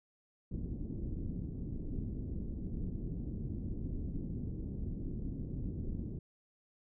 pink low-pass noise, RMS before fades -39 dBFS, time 0.51-6.19 s, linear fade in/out 5 ms, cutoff 310 Hz, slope 24 dB/octave, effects none

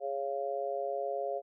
harmonic tone, 138.59 Hz, C#3, in tune, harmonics 3 / 4 / 5, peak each -38 / -35 / -36 dBFS, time 0-1.42 s, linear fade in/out 50 ms, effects none

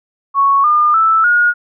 sine tone with pitch steps, 1108.7 / 1209 / 1318.5 / 1437.8 Hz, C#6 / D6 / E6 / F6, 0 / +50 / 0 / +50 cents, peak -8 dBFS, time 0.34-1.54 s, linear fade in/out 50 ms, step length 300 ms, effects none

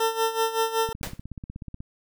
20% pulse tone with tremolo, 450 Hz, A4, 39 cents sharp, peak -15 dBFS, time 0-0.93 s, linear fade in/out 5 ms, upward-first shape sine, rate 5.3 Hz, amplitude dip 75%
click train, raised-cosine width 5 ms, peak -24 dBFS, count 16, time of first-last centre 0.89-1.805 s, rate 16.4 Hz
pink noise with exponential decay, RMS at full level -28 dBFS, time 1.03-1.21 s, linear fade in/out 0 ms, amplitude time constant 38 ms
effects none

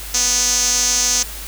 sawtooth tone with band-pass filter, 246.9 Hz, B3, in tune, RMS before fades -17 dBFS, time 0.14-1.23 s, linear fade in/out 5 ms, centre 6200 Hz, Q 5.6, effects added 50 Hz sine -32 dBFS peak until 1.47 s + white hiss -32 dBFS RMS until 1.47 s

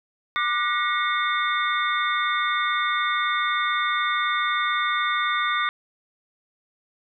sine tone cluster, 1188 / 1461 / 1908 / 2178 / 3592 Hz, D6 / F#6 / A#6 / C#7 / A7, +20 / -22 / +40 / -31 / +35 cents, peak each -24 / -29 / -28 / -29 / -30 dBFS, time 0.36-5.69 s, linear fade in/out 0 ms, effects none

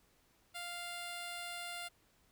5% pulse tone with notch filter, 698.5 Hz, F5, in tune, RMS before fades -44 dBFS, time 0.54-1.89 s, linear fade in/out 20 ms, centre 6100 Hz, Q 1, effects pink hiss -71 dBFS RMS until 2.31 s

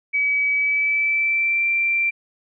sine tone with pitch glide, 2280 to 2356 Hz, C#7 to D7, +48 to +5 cents, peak -17 dBFS, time 0.13-2.11 s, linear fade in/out 20 ms, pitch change +57 cents, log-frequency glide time 0.53-1.66 s, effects none

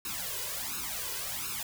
white noise with flanger, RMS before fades -36 dBFS, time 0.05-1.63 s, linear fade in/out 2 ms, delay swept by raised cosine 0.75 to 2.05 ms, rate 1.4 Hz, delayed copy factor +1, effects none

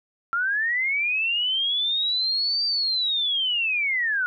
sine linear two-way sweep, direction up then down, 1357 to 4698 to 1425 Hz, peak -21 dBFS, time 0.33-4.26 s, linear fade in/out 0 ms, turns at 2.65 s, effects none

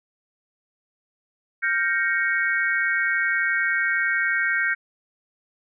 sine chord, G half-diminished seventh, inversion third, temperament equal, 1396.9 / 1568 / 1864.7 / 2217 Hz, F6 / G6 / Bb6 / Db7, 0 / 0 / 0 / 0 cents, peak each -29 / -23 / -25 / -27 dBFS, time 1.62-4.75 s, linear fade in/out 20 ms, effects none

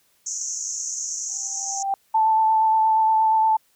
pink band-pass noise, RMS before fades -29 dBFS, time 0.26-1.83 s, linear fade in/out 5 ms, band 5900 to 7100 Hz, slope 96 dB/octave
sine tone with exponential growth, 785 Hz, G5, 2 cents sharp, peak -18 dBFS, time 1.29-1.94 s, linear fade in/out 1 ms, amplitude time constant 140 ms
sine tone with vibrato, 880 Hz, A5, in tune, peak -15 dBFS, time 2.14-3.57 s, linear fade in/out 10 ms, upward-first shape sine, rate 8.5 Hz, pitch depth 13 cents each way
effects white hiss -63 dBFS RMS until 3.75 s

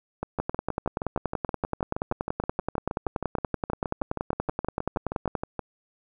two click trains, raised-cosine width 1 ms, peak -15 / -12 dBFS, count 35 / 53, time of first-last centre 0.23-5.593 / 0.4-5.352 s, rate 6.34 / 10.5 Hz, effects none

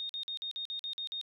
sine tone bursts, 3696 Hz, A#7, 16 cents flat, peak -35 dBFS, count 9, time 0-1.213 s, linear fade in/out 0 ms, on 93 ms, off 47 ms, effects none

